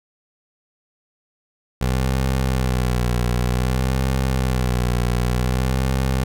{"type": "tone with vibrato", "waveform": "20% pulse", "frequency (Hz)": 63, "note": "B1", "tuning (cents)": 35, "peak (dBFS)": -13, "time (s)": [1.81, 6.24], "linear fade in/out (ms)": 5, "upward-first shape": "sine", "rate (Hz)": 0.54, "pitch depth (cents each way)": 73, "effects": []}